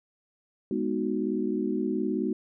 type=chord; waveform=sine; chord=G# minor seventh; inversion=none; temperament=equal; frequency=207.7 / 246.9 / 311.1 / 370 Hz; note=G#3 / B3 / D#4 / F#4; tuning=0 / 0 / 0 / 0 cents; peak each=-31 dBFS; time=0.71-2.33 s; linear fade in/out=2 ms; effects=none